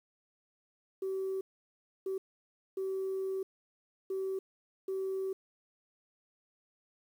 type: tone bursts at uneven times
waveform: sine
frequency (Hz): 382.8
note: G4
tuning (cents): -41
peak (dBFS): -31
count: 5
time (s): 1.02-1.41 / 2.06-2.18 / 2.77-3.43 / 4.1-4.39 / 4.88-5.33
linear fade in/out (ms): 5
effects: tanh soft clip ceiling -29 dBFS + 10-bit